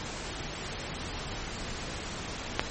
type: click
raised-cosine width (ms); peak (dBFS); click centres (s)
0.3; -7; 2.595
effects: pink hiss -37 dBFS RMS until 2.7 s + MP3 32 kbps